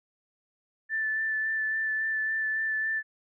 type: tone with vibrato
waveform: sine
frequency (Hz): 1760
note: A6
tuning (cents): 0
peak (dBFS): -26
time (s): 0.89-3.03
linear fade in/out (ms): 50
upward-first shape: sine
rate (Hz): 3.6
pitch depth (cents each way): 14
effects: none